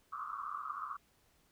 white band-pass noise, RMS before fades -42 dBFS, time 0.12-0.97 s, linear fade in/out 10 ms, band 1100 to 1300 Hz, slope 96 dB/octave, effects pink hiss -71 dBFS RMS until 1.51 s

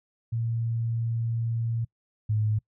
sine tone pair in turn, 115.3 / 107.42 Hz, A#2 / A2, -19 / -41 cents, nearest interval minor second, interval 122 cents, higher first, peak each -25 / -22 dBFS, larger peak second, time 0.32-1.85 / 2.29-2.59 s, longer first, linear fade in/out 10 ms, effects noise-tail reverb RT60 0.1 s tail -25 dB re dry

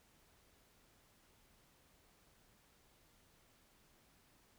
silence, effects pink hiss -70 dBFS RMS until 4.58 s

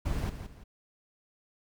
brown noise with echo, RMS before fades -31 dBFS, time 0.05-0.3 s, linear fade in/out 10 ms, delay 170 ms, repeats 2, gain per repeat -9 dB, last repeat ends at 0.64 s, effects none

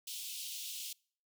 pink high-pass noise, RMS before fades -43 dBFS, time 0.07-0.93 s, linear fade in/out 5 ms, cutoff 2800 Hz, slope 48 dB/octave, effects noise-tail reverb RT60 0.5 s tail -26 dB re dry

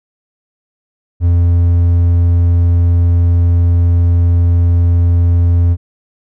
triangle tone, 86.3 Hz, F2, 20 cents flat, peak -5 dBFS, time 1.2-5.77 s, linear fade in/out 50 ms, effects none

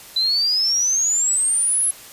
sine exponential sweep, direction up, 3981 to 11070 Hz, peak -16 dBFS, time 0.16-1.91 s, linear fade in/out 5 ms, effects white hiss -41 dBFS RMS until 2.12 s + resampled to 32000 Hz

